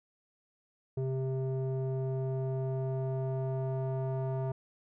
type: tone with low-pass filter sweep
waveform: square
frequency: 131.9 Hz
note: C3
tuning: 14 cents sharp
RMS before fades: -33 dBFS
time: 0.97-4.52 s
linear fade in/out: 5 ms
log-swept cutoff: 460 to 770 Hz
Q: 2
effects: none